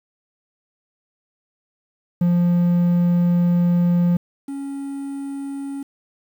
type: tone pair in turn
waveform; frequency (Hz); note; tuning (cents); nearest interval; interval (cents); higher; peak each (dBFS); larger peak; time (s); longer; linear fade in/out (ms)
triangle; 174.6 / 277.2; F3 / C#4; 0 / 0; minor sixth; 800; second; -12 / -24; first; 2.21-4.17 / 4.48-5.83; first; 5
effects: 8-bit